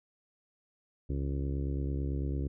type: harmonic tone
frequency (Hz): 69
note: C#2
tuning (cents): -7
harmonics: 1 / 2 / 3 / 4 / 5 / 6 / 7 / 8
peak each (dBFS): -32 / -36 / -48 / -40 / -43 / -47 / -51 / -57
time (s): 1.09-2.48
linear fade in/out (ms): 10
effects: none